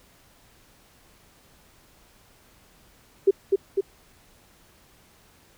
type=tone with echo; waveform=sine; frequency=392 Hz; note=G4; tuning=in tune; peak=-12 dBFS; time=3.27-3.31 s; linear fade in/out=10 ms; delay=250 ms; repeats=2; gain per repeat=-3 dB; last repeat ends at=3.81 s; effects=pink hiss -57 dBFS RMS until 5.57 s